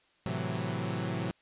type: chord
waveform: sawtooth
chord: F# half-diminished seventh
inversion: first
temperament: equal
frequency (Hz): 110 / 130.81 / 164.81 / 185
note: A2 / C3 / E3 / F#3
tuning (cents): 0 / 0 / 0 / 0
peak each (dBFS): -33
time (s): 0.26-1.31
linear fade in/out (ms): 0
effects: white hiss -67 dBFS RMS until 1.41 s + resampled to 8000 Hz